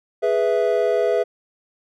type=chord; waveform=triangle; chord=E major; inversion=first; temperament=equal; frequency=415.3 / 493.9 / 659.3 Hz; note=G#4 / B4 / E5; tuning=0 / 0 / 0 cents; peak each=-19 dBFS; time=0.22-1.24 s; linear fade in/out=20 ms; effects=none